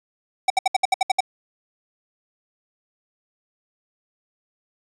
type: tone bursts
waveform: square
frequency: 762 Hz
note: G5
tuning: 49 cents flat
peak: -15 dBFS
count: 9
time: 0.48-1.206 s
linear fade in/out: 5 ms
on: 22 ms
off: 66 ms
effects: resampled to 22050 Hz